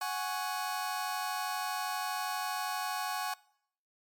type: chord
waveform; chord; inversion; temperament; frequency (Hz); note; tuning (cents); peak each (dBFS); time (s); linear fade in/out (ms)
sawtooth; F# suspended second; none; just; 740 / 832.5 / 1110; F#5 / G#5 / C#6; 0 / +4 / +2; -33; 0.01-3.34; 5
effects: noise-tail reverb RT60 0.7 s tail -23 dB re dry + MP3 96 kbps